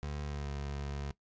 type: tone with pitch glide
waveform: 25% pulse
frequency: 73.42 to 70.8 Hz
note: D2 to C#2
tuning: 0 to +37 cents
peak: -33 dBFS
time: 0.03-1.11 s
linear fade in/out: 0 ms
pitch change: -63 cents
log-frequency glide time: 0.25-0.5 s
effects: noise-tail reverb RT60 0.1 s tail -18 dB re dry + resampled to 16000 Hz